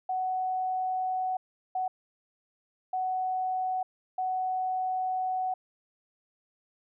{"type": "tone bursts at uneven times", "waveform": "sine", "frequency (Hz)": 745, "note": "F#5", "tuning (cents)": 12, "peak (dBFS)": -27, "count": 4, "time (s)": [[0.09, 1.37], [1.75, 1.88], [2.93, 3.83], [4.18, 5.54]], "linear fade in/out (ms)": 5, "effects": []}